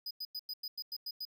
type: tone bursts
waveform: square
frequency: 4978 Hz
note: D#8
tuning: in tune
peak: -38 dBFS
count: 9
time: 0.06-1.252 s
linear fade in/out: 5 ms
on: 48 ms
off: 95 ms
effects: none